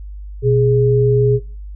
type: tone pair together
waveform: sine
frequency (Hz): 123.47 / 415.3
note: B2 / G#4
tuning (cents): 0 / 0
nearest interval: octave + major sixth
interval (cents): 2100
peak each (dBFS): -13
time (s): 0.42-1.4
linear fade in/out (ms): 50
effects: noise-tail reverb RT60 0.4 s tail -22 dB re dry + added 50 Hz sine -28 dBFS peak until 1.75 s